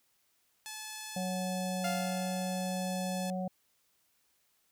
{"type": "tone", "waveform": "5% pulse", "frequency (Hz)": 863, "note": "A5", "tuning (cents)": -34, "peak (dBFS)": -29, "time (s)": [0.66, 3.3], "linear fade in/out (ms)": 0}
{"type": "harmonic tone", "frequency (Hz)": 185, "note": "F#3", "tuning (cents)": 0, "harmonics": [1, 3, 4], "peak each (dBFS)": [-34, -39, -40], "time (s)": [1.16, 3.48], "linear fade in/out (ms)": 5}
{"type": "tone with exponential decay", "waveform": "sawtooth", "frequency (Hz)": 698.5, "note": "F5", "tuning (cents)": 0, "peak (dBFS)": -28, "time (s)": [1.84, 2.99], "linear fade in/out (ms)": 5, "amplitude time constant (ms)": 250}
{"effects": ["white hiss -73 dBFS RMS until 4.71 s"]}